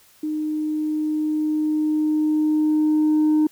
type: tone with level ramp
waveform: sine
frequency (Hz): 306.8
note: D#4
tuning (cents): -24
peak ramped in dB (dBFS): -22 to -12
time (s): 0.23-3.47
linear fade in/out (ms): 5
effects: tanh soft clip ceiling -13 dBFS + white hiss -54 dBFS RMS until 3.51 s